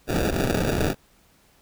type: noise with sample-and-hold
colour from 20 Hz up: blue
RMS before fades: -23 dBFS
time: 0.07-0.95 s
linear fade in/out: 50 ms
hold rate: 1050 Hz
effects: pink hiss -59 dBFS RMS until 1.61 s